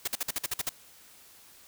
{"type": "noise bursts", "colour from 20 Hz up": "white", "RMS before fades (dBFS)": -30, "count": 9, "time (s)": [0.05, 0.693], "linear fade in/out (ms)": 5, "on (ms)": 27, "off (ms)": 50, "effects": ["white hiss -55 dBFS RMS until 1.67 s"]}